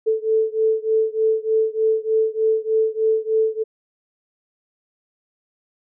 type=beating tone pair; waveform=sine; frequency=439.1 / 442.4 Hz; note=A4 / A4; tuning=-4 / +9 cents; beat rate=3.3 Hz; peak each=-19 / -20 dBFS; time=0.06-3.64 s; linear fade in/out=20 ms; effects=none